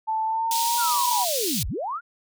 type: tone with pitch glide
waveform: sine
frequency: 880 to 970.8 Hz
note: A5 to B5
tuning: 0 to -30 cents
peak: -22 dBFS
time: 0.07-1.25 s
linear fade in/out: 20 ms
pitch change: +170 cents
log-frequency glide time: 0.25-0.97 s
type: high-pass noise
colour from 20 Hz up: pink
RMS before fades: -27 dBFS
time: 0.51-1.63 s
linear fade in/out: 2 ms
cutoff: 3400 Hz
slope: 24 dB/octave
type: linear two-way sweep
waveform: sine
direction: down then up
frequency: 1466 to 32.7 to 1466 Hz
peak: -26 dBFS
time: 0.77-2.01 s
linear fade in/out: 50 ms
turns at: 1.68 s
effects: none